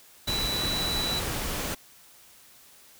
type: tone in noise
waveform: sine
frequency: 3951 Hz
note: B7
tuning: in tune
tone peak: -28 dBFS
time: 0.27-1.2 s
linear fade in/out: 10 ms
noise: pink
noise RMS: -31 dBFS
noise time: 0.27-1.75 s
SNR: 0 dB
effects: white hiss -54 dBFS RMS until 2.99 s